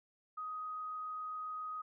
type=tone with frequency modulation; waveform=sine; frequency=1253 Hz; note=D#6; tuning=12 cents sharp; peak=-39 dBFS; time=0.37-1.82 s; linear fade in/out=10 ms; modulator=27.3 Hz; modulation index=0.2; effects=none